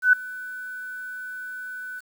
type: tone with ADSR envelope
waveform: sine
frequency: 1499 Hz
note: F#6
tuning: 22 cents sharp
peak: -10 dBFS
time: 0.02-2.01 s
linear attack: 110 ms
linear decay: 4 ms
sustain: -22 dB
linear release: 28 ms
effects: 8-bit